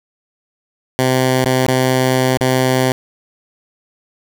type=tone with dropouts; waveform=10% pulse; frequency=129.2 Hz; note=C3; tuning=21 cents flat; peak=-4 dBFS; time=0.99-2.92 s; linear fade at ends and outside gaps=0 ms; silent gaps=1.446-1.458 / 1.664-1.682 / 2.373-2.409 s; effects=none